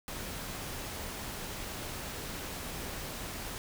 pink noise, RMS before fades -40 dBFS, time 0.08-3.58 s, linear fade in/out 0 ms, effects none

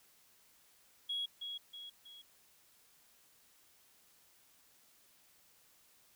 sine tone with echo, 3322 Hz, G#7, in tune, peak -34 dBFS, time 1.09-1.26 s, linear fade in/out 10 ms, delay 320 ms, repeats 3, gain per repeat -6 dB, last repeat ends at 2.22 s, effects tanh soft clip ceiling -31 dBFS + white hiss -67 dBFS RMS until 6.15 s

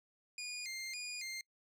20% pulse tone with vibrato, 2269 Hz, C#7, 40 cents sharp, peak -36 dBFS, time 0.38-1.41 s, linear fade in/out 2 ms, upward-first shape square, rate 1.8 Hz, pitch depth 130 cents each way, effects noise-tail reverb RT60 0.1 s tail -26 dB re dry + low-pass 12000 Hz 12 dB/octave

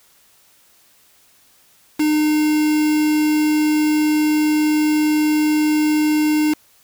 triangle tone with quantisation, 304.6 Hz, D#4, 37 cents flat, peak -12 dBFS, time 1.99-6.54 s, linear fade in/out 10 ms, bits 4, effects white hiss -54 dBFS RMS until 6.83 s

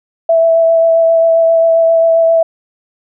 sine tone with vibrato, 659.3 Hz, E5, in tune, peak -6 dBFS, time 0.29-2.43 s, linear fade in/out 5 ms, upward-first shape sine, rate 7.5 Hz, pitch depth 12 cents each way, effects none

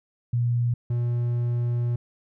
sine / triangle tone pair in turn, 120 / 120 Hz, B2 / B2, -49 / -49 cents, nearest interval unison, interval 0 cents, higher neither, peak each -20 dBFS, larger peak neither, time 0.33-0.74 / 0.9-1.96 s, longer second, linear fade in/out 5 ms, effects none

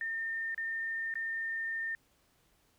sine tone with dropouts, 1813 Hz, A#6, 49 cents flat, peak -33 dBFS, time 0.01-1.95 s, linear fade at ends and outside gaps 1 ms, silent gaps 0.546-0.578 / 1.14-1.155 s, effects pink hiss -70 dBFS RMS until 2.78 s

